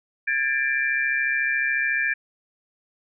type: tone cluster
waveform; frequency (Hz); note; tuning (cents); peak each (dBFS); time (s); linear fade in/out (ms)
sine; 1637 / 1771 / 2356; G#6 / A6 / D7; -25 / +11 / +5; -25; 0.27-2.14; 10
effects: none